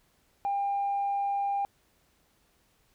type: tone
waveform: sine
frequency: 800 Hz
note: G5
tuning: 35 cents sharp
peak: -25 dBFS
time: 0.45-1.65 s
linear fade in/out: 0 ms
effects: tanh soft clip ceiling -23 dBFS + pink hiss -68 dBFS RMS until 2.94 s